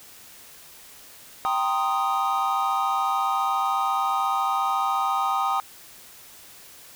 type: chord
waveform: triangle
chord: C minor seventh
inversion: second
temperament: equal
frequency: 784 / 932.3 / 1046.5 / 1244.5 Hz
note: G5 / Bb5 / C6 / Eb6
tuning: 0 / 0 / 0 / 0 cents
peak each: -24 / -28 / -28 / -23 dBFS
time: 1.45-5.6 s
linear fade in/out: 0 ms
effects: white hiss -47 dBFS RMS until 6.95 s